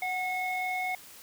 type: ring-modulated tone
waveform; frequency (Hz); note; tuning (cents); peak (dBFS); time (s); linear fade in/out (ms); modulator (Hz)
triangle; 719; F#5; -50; -24; 0.02-0.95; 2; 1460
effects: white hiss -50 dBFS RMS until 1.22 s